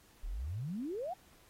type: exponential sweep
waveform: sine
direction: up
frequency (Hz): 33.25 to 784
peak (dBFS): -36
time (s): 0.23-1.14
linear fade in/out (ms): 10
effects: pink hiss -64 dBFS RMS until 1.49 s + AAC 48 kbps